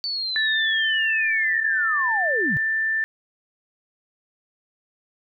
sine linear sweep, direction down, 4547 to 116.54 Hz, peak -24 dBFS, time 0.04-2.57 s, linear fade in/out 0 ms
sine tone with pitch glide, 1760 to 1775.3 Hz, A6 to A6, 0 to +15 cents, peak -20 dBFS, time 0.36-3.04 s, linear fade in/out 0 ms, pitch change +15 cents, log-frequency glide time 0.54-0.59 s
effects none

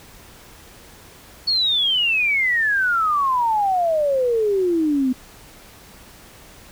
sine exponential sweep, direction down, 4435 to 249.1 Hz, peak -16 dBFS, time 1.47-5.13 s, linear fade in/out 10 ms, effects pink hiss -45 dBFS RMS until 6.71 s

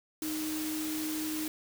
sine tone in noise, 310.5 Hz, D#4, 3 cents flat, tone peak -33 dBFS, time 0.22-1.48 s, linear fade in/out 2 ms, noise white, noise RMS -39 dBFS, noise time 0.22-1.48 s, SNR +3 dB, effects none

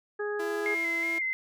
harmonic tone, 415.3 Hz, G#4, in tune, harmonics 1 / 2 / 3 / 4, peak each -30 / -42 / -42 / -37 dBFS, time 0.19-0.75 s, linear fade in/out 10 ms
sawtooth tone with pitch glide, 337.6 to 333.3 Hz, E4 to E4, +41 to +19 cents, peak -32 dBFS, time 0.39-1.19 s, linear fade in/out 10 ms, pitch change -22 cents, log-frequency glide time 0.53-0.79 s
sine tone with vibrato, 2093 Hz, C7, in tune, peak -27 dBFS, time 0.66-1.33 s, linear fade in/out 0 ms, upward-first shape square, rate 2.7 Hz, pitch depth 27 cents each way
effects none

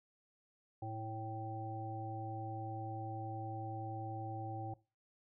harmonic tone with a mistuned harmonic, 109.9 Hz, A2, 2 cents flat, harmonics 1 / 3 / 5 / 7, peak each -43 / -48 / -52 / -44 dBFS, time 0.82-4.74 s, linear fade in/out 5 ms, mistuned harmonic 7, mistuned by +23 cents, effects noise-tail reverb RT60 0.3 s tail -19 dB re dry

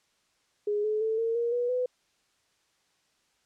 sine tone with pitch steps, 415.3 / 428.5 / 442 / 456 / 470.5 / 485.4 / 500.8 Hz, G#4 / A4 / A4 / A#4 / A#4 / B4 / B4, 0 / -46 / +8 / -38 / +16 / -30 / +24 cents, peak -25 dBFS, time 0.67-1.86 s, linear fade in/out 5 ms, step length 170 ms, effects white hiss -70 dBFS RMS until 3.45 s + low-pass 7000 Hz 12 dB/octave

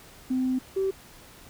sine tone pair in turn, 257.2 / 385.4 Hz, C4 / G4, -30 / -29 cents, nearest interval perfect fifth, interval 701 cents, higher second, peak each -22 dBFS, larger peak neither, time 0.3-0.59 / 0.76-0.91 s, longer first, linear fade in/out 10 ms, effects tanh soft clip ceiling -18 dBFS + pink hiss -50 dBFS RMS until 1.49 s

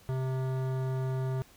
sine tone with hard clipping, 130.81 Hz, C3, in tune, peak -31 dBFS, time 0.09-1.42 s, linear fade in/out 0 ms, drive 16 dB, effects pink hiss -58 dBFS RMS until 1.56 s

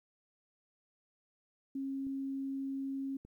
sine tone, 271.2 Hz, C#4, 38 cents flat, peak -35 dBFS, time 1.75-3.17 s, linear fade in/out 5 ms
clicks, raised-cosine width 3 ms, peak -42 / -40 dBFS, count 2, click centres 2.068 / 3.25 s
effects 12-bit

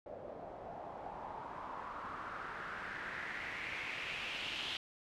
white noise with low-pass filter sweep, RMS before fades -44 dBFS, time 0.06-4.77 s, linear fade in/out 2 ms, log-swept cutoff 570 to 3200 Hz, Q 3.7, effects none

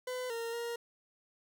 40% pulse tone with pitch steps, 504 / 461.7 / 469.9 Hz, B4 / A#4 / A#4, +35 / -17 / +14 cents, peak -35 dBFS, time 0.07-0.76 s, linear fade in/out 5 ms, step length 230 ms, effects none

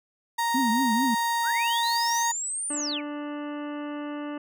35% pulse tone, 932.3 Hz, A#5, in tune, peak -22 dBFS, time 0.38-2.32 s, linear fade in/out 10 ms
sine tone with vibrato, 242.8 Hz, B3, 29 cents flat, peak -23 dBFS, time 0.54-1.15 s, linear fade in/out 10 ms, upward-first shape triangle, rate 4.5 Hz, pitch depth 230 cents each way
sine linear two-way sweep, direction up then down, 1244.5 to 9250 to 1866 Hz, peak -28 dBFS, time 1.43-3.02 s, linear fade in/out 50 ms, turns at 2.68 s
harmonic tone, 293.7 Hz, D4, in tune, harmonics 1 / 2 / 3 / 4 / 5 / 6 / 7 / 9 / 10, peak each -32 / -39 / -44 / -43 / -48 / -49 / -53 / -52 / -53 dBFS, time 2.7-4.38 s, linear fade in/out 5 ms
effects none

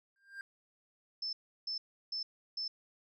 triangle tone with exponential growth, 1594 Hz, G6, 28 cents sharp, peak -37 dBFS, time 0.16-0.41 s, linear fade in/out 1 ms, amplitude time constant 54 ms
sine tone bursts, 5274 Hz, E8, in tune, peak -35 dBFS, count 4, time 1.22-2.68 s, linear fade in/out 5 ms, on 110 ms, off 340 ms
effects none

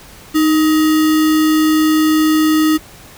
sine tone with sample-and-hold, 311.1 Hz, D#4, in tune, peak -9 dBFS, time 0.34-2.78 s, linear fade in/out 20 ms, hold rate 1575 Hz, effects pink hiss -39 dBFS RMS until 3.17 s

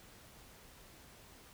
silence, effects pink hiss -58 dBFS RMS until 1.53 s

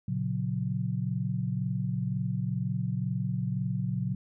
sine chord, F# major, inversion first, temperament equal with one note detuned, 116.54 / 138.59 / 182.13 Hz, A#2 / C#3 / F#3, 0 / 0 / -27 cents, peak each -32 dBFS, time 0.08-4.15 s, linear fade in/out 5 ms, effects none

